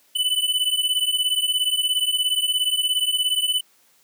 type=beating tone pair; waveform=square; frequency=2987 / 3004 Hz; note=F#7 / F#7; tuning=+16 / +26 cents; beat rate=17 Hz; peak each=-23 dBFS; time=0.15-3.61 s; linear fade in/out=10 ms; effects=white hiss -59 dBFS RMS until 4.03 s + high-pass 150 Hz 12 dB/octave